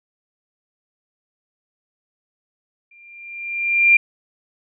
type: tone with exponential growth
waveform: sine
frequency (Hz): 2385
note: D7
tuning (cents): +26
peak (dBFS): -7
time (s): 2.91-3.97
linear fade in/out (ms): 5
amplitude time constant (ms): 230
effects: none